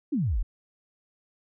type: exponential sweep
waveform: sine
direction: down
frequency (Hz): 329.6 to 34.65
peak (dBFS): -23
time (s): 0.12-0.43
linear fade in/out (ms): 10
effects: none